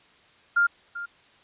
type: tone with echo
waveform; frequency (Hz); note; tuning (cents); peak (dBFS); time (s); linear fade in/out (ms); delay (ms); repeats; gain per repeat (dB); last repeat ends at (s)
sine; 1401; F6; +5; -17; 0.56-0.67; 10; 390; 1; -14; 1.06
effects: white hiss -57 dBFS RMS until 1.43 s + resampled to 8000 Hz